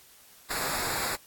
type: noise with comb filter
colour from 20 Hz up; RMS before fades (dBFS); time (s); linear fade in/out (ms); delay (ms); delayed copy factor
pink; -31; 0.5-1.16; 10; 0.33; -0.75
effects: white hiss -55 dBFS RMS until 1.26 s + AAC 64 kbps